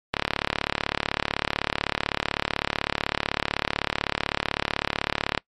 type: click train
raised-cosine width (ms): 0.3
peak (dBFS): -5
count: 189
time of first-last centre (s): 0.14-5.377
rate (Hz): 35.9
effects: noise-tail reverb RT60 0.1 s tail -24 dB re dry + MP3 64 kbps